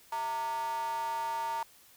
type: tone with high-pass filter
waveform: square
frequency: 130.81 Hz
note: C3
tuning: in tune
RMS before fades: -34 dBFS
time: 0.12-1.63 s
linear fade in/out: 2 ms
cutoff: 900 Hz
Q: 8.3
effects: white hiss -59 dBFS RMS until 1.96 s